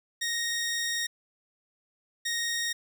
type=tone pair in turn; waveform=15% pulse; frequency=1864.7 / 1864.7 Hz; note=A#6 / A#6; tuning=0 / 0 cents; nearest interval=unison; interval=0 cents; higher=neither; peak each=-22 dBFS; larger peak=neither; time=0.21-1.07 / 2.25-2.73 s; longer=first; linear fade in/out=10 ms; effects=none